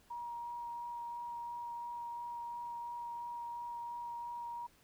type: tone with vibrato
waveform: sine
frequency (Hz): 949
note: A#5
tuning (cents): +31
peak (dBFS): -40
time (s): 0.1-4.67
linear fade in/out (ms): 10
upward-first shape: sine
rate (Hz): 2.9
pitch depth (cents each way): 9
effects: pink hiss -67 dBFS RMS until 4.83 s

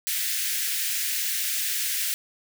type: high-pass noise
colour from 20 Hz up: white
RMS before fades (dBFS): -27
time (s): 0.07-2.14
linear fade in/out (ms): 0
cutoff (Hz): 1600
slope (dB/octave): 48
effects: none

